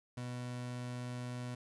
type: tone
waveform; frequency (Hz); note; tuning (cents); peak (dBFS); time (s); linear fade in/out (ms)
30% pulse; 123.47; B2; 0; -37; 0.17-1.55; 5
effects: resampled to 24000 Hz + 12-bit